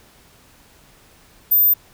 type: tone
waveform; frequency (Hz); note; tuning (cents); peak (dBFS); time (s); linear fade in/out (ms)
sine; 13780; A9; -37; -11; 1.51-1.74; 10
effects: pink hiss -51 dBFS RMS until 1.93 s